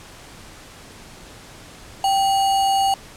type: tone with sample-and-hold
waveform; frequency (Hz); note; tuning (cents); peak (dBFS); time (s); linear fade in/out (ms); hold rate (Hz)
sine; 781; G5; -7; -15; 2.04-2.94; 2; 3675
effects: pink hiss -42 dBFS RMS until 3.16 s + low-pass 10000 Hz 12 dB/octave